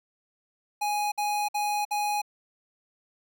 square tone bursts, 830.6 Hz, G#5, in tune, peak -26 dBFS, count 4, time 0.81-2.218 s, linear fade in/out 10 ms, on 310 ms, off 56 ms, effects none

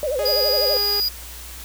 sine tone with vibrato, 554.4 Hz, C#5, in tune, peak -20 dBFS, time 0.03-0.77 s, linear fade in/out 0 ms, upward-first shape sine, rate 12 Hz, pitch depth 190 cents each way
sawtooth tone with pitch glide, 415.3 to 409.8 Hz, G#4 to G#4, 0 to -23 cents, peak -23 dBFS, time 0.19-1 s, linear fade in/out 0 ms, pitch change -23 cents, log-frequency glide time 0.55-0.78 s
square tone, 4894 Hz, D#8, 29 cents flat, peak -19 dBFS, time 0.25-1.09 s, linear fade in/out 10 ms
effects added 60 Hz sine -38 dBFS peak until 1.64 s + white hiss -38 dBFS RMS until 1.64 s

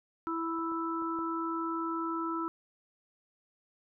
harmonic tone, 329.6 Hz, E4, in tune, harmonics 1 / 3 / 4, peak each -34 / -39 / -35 dBFS, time 0.27-2.48 s, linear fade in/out 0 ms
clicks, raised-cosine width 1 ms, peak -41 / -38 / -37 / -33 dBFS, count 4, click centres 0.588 / 0.719 / 1.022 / 1.189 s
effects none

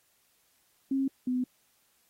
sine tone pair in turn, 270 / 251.7 Hz, C#4 / B3, -45 / +33 cents, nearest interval minor second, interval 122 cents, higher first, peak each -25 / -26 dBFS, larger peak first, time 0.91-1.08 / 1.27-1.44 s, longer neither, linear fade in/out 5 ms, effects white hiss -69 dBFS RMS until 2.09 s + AAC 48 kbps

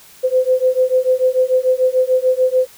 sine beating tone pair, 509 / 515.8 Hz, C5 / C5, -48 / -25 cents, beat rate 6.8 Hz, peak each -15 / -15 dBFS, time 0.23-2.67 s, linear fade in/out 20 ms, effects white hiss -44 dBFS RMS until 2.77 s

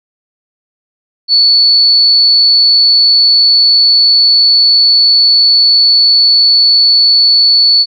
sine tone, 4443 Hz, C#8, 3 cents sharp, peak -4 dBFS, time 1.28-7.86 s, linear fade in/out 50 ms, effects none

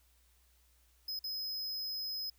square tone with dropouts, 5080 Hz, D#8, 35 cents sharp, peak -37 dBFS, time 1.08-2.3 s, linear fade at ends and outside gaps 5 ms, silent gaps 1.192-1.24 s, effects added 60 Hz sine -67 dBFS peak until 2.38 s + white hiss -71 dBFS RMS until 2.38 s

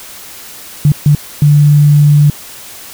sine tone bursts at uneven times, 146.83 Hz, D3, in tune, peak -3 dBFS, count 3, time 0.85-0.92 / 1.06-1.15 / 1.42-2.3 s, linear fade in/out 2 ms, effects white hiss -31 dBFS RMS until 2.93 s

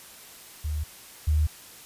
sine tone pair in turn, 75.7 / 76.31 Hz, D#2 / D#2, -47 / -33 cents, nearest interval unison, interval 14 cents, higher second, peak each -26 / -19 dBFS, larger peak second, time 0.64-0.84 / 1.27-1.47 s, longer neither, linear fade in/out 10 ms, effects white hiss -47 dBFS RMS until 1.85 s + resampled to 32000 Hz

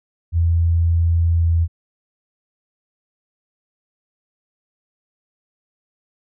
sine tone with pitch glide, 84 to 83.42 Hz, E2 to E2, +33 to +21 cents, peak -13 dBFS, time 0.32-1.68 s, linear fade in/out 50 ms, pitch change -12 cents, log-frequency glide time 1.38-1.44 s, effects none

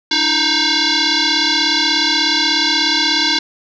sine tone with frequency modulation, 293.7 Hz, D4, in tune, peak -12 dBFS, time 0.11-3.39 s, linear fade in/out 5 ms, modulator 624 Hz, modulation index 7.8, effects none

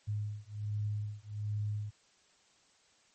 sine beating tone pair, 104.1 / 105.4 Hz, G#2 / G#2, +5 / +26 cents, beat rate 1.3 Hz, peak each -37 / -37 dBFS, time 0.07-1.91 s, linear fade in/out 20 ms, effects white hiss -67 dBFS RMS until 3.14 s + MP3 32 kbps

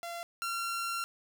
sawtooth tone pair in turn, 685 / 1370 Hz, F5 / F6, -34 / -34 cents, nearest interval octave, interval 1200 cents, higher second, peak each -34 / -29 dBFS, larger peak second, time 0.03-0.23 / 0.42-1.04 s, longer second, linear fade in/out 0 ms, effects none

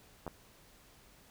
clicks, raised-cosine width 1 ms, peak -26 dBFS, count 2, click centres 0.266 / 0.278 s, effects pink hiss -61 dBFS RMS until 1.3 s

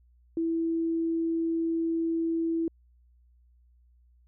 sine tone, 329.6 Hz, E4, in tune, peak -25 dBFS, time 0.37-2.68 s, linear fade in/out 2 ms, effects added 60 Hz sine -58 dBFS peak until 4.27 s

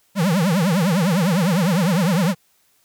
square tone with vibrato, 178.8 Hz, F3, 41 cents sharp, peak -16 dBFS, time 0.15-2.35 s, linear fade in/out 50 ms, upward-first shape triangle, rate 9.9 Hz, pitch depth 290 cents each way, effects white hiss -61 dBFS RMS until 2.84 s

